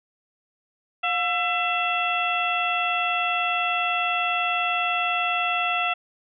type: harmonic tone with a mistuned harmonic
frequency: 670 Hz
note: E5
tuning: 28 cents sharp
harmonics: 1 / 2 / 3 / 4 / 5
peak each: -27 / -27 / -33 / -25 / -33 dBFS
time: 1.03-5.94 s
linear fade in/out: 10 ms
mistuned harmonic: 1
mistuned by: +110 cents
effects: none